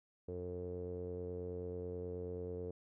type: tone with low-pass filter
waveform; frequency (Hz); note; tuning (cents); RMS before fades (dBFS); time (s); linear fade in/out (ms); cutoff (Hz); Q
sawtooth; 89.3; F2; +39; -43; 0.28-2.71; 5; 460; 8.4
effects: none